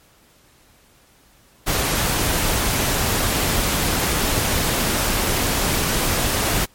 pink noise, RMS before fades -20 dBFS, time 1.66-6.66 s, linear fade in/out 20 ms, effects pink hiss -54 dBFS RMS until 6.74 s + MP3 64 kbps

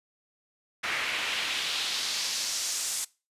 pink noise with band-pass filter sweep, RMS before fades -31 dBFS, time 0.83-3.05 s, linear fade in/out 10 ms, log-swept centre 2000 to 7900 Hz, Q 1.7, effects noise-tail reverb RT60 0.3 s tail -22 dB re dry + resampled to 32000 Hz

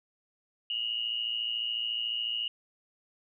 sine tone pair together, 2852 / 2966 Hz, F7 / F#7, +36 / +4 cents, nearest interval minor second, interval 68 cents, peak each -31 / -35 dBFS, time 0.7-2.48 s, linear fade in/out 2 ms, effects none

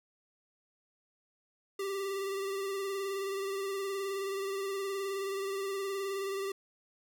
square tone with vibrato, 392 Hz, G4, in tune, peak -34 dBFS, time 1.79-6.52 s, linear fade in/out 5 ms, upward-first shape sine, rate 19 Hz, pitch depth 31 cents each way, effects none

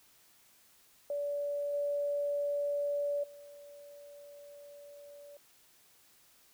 sine tone with level steps, 576 Hz, D5, 34 cents flat, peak -32 / -30 / -49 dBFS, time 1.1-5.37 s, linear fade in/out 2 ms, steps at 1.73 / 3.23 s, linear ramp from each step 10 ms, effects white hiss -64 dBFS RMS until 6.53 s

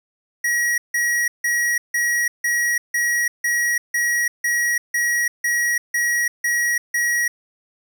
square tone bursts, 1908 Hz, A#6, 40 cents sharp, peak -18 dBFS, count 14, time 0.44-7.28 s, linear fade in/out 5 ms, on 340 ms, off 160 ms, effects none

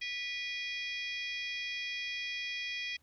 harmonic tone with a mistuned harmonic, 657 Hz, E5, 6 cents flat, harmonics 3 / 4 / 5 / 6 / 7 / 8 / 9, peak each -41 / -39 / -42 / -53 / -49 / -47 / -57 dBFS, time 0.01-2.97 s, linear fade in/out 10 ms, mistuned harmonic 4, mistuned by -120 cents, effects added 73 Hz sine -70 dBFS peak until 3.02 s + pink hiss -72 dBFS RMS until 3.02 s

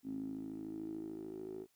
10% pulse tone with band-pass filter sweep, 53.5 Hz, A1, 48 cents flat, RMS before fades -44 dBFS, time 0.03-1.67 s, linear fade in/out 50 ms, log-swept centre 260 to 390 Hz, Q 9.1, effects white hiss -75 dBFS RMS until 1.75 s

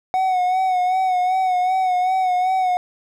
triangle tone with vibrato, 740 Hz, F#5, in tune, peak -14 dBFS, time 0.14-2.77 s, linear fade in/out 0 ms, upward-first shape sine, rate 2.6 Hz, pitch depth 42 cents each way, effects none

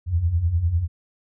sine beating tone pair, 77.78 / 87.78 Hz, D#2 / F2, 0 / +9 cents, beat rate 10 Hz, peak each -25 / -19 dBFS, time 0.06-0.88 s, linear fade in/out 50 ms, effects none

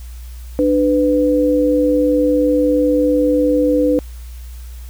sine tone pair together, 297.1 / 499.7 Hz, D4 / B4, +20 / +20 cents, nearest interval major sixth, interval 900 cents, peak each -14 dBFS, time 0.59-3.99 s, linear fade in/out 0 ms, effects added 60 Hz sine -29 dBFS peak until 4.89 s + white hiss -46 dBFS RMS until 4.89 s

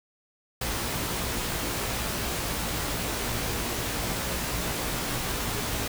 pink noise with comb filter, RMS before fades -30 dBFS, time 0.61-5.88 s, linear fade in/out 5 ms, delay 17 ms, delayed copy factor +0.55, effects none

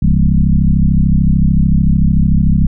sine tone with frequency modulation, 103.83 Hz, G#2, in tune, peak -7 dBFS, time 0.02-2.67 s, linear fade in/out 5 ms, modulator 33.5 Hz, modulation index 3.2, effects none

